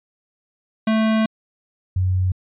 square / sine tone pair in turn, 220 / 92.5 Hz, A3 / F#2, 0 / 0 cents, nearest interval octave + minor third, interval 1500 cents, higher first, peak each -16 dBFS, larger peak neither, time 0.87-1.26 / 1.96-2.32 s, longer first, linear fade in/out 5 ms, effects resampled to 8000 Hz

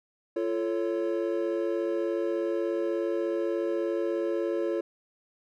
triangle chord, F augmented, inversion none, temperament equal with one note detuned, 343.4 / 440 / 554.4 Hz, F4 / A4 / C#5, -29 / 0 / 0 cents, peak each -27 / -30 / -30 dBFS, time 0.36-4.81 s, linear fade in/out 5 ms, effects none

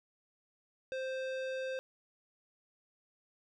square tone with low-pass filter, 523.3 Hz, C5, in tune, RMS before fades -38 dBFS, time 0.92-1.79 s, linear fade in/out 0 ms, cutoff 3700 Hz, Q 0.88, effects none

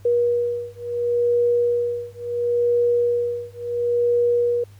sine beating tone pair, 479.1 / 479.82 Hz, A#4 / A#4, +47 / +50 cents, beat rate 0.72 Hz, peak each -21 dBFS, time 0.05-4.64 s, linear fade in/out 5 ms, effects added 100 Hz sine -43 dBFS peak until 4.79 s + pink hiss -56 dBFS RMS until 4.79 s

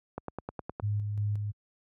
click train, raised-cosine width 1 ms, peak -21 dBFS, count 7, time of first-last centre 0.18-0.799 s, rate 9.7 Hz
sine tone with tremolo, 103.83 Hz, G#2, in tune, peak -26 dBFS, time 0.82-1.52 s, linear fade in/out 20 ms, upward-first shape square, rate 2.8 Hz, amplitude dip 35%
effects high-pass 60 Hz 12 dB/octave

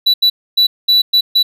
triangle tone bursts at uneven times, 3951 Hz, B7, in tune, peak -6 dBFS, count 6, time 0.06-0.14 / 0.22-0.3 / 0.57-0.67 / 0.88-1.02 / 1.13-1.21 / 1.35-1.43 s, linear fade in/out 10 ms, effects none

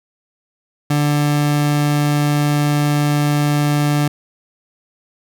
30% pulse tone, 146.83 Hz, D3, in tune, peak -11 dBFS, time 0.9-4.08 s, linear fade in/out 5 ms, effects none

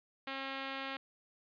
5% pulse tone, 270 Hz, C#4, 45 cents flat, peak -27 dBFS, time 0.27-0.97 s, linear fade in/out 5 ms, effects resampled to 11025 Hz

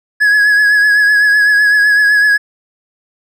triangle tone with vibrato, 1679 Hz, G#6, 18 cents sharp, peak -5 dBFS, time 0.2-2.38 s, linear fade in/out 20 ms, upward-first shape triangle, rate 7.9 Hz, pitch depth 41 cents each way, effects none

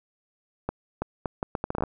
accelerating click train, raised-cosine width 1 ms, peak -13 dBFS, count 12, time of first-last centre 0.69-1.837 s, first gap 330 ms, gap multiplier 0.72, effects none

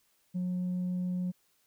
triangle tone with tanh clipping, 180.7 Hz, F#3, 41 cents flat, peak -30 dBFS, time 0.34-1.32 s, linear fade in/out 20 ms, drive 6 dB, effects white hiss -71 dBFS RMS until 1.66 s

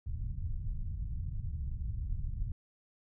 pink low-pass noise, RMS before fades -36 dBFS, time 0.06-2.52 s, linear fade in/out 2 ms, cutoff 120 Hz, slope 24 dB/octave, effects none

